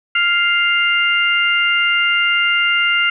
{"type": "harmonic tone", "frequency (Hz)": 699, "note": "F5", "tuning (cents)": 1, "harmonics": [2, 3, 4], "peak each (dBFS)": [-17, -17, -17], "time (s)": [0.15, 3.1], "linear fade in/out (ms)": 5, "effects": []}